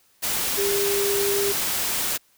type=tone in noise; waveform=sine; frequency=400.9 Hz; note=G4; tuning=39 cents sharp; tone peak=-22 dBFS; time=0.57-1.53 s; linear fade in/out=20 ms; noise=white; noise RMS=-25 dBFS; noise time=0.22-2.18 s; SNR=0 dB; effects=white hiss -61 dBFS RMS until 2.37 s